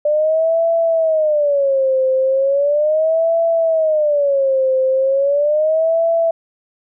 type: tone with vibrato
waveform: sine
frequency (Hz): 590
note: D5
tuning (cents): +8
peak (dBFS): -12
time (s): 0.05-6.31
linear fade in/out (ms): 5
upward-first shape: sine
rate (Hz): 0.37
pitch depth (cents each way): 210
effects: none